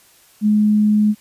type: tone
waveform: sine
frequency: 211 Hz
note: G#3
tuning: 28 cents sharp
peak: -11 dBFS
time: 0.41-1.15 s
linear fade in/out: 50 ms
effects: white hiss -51 dBFS RMS until 1.2 s + resampled to 32000 Hz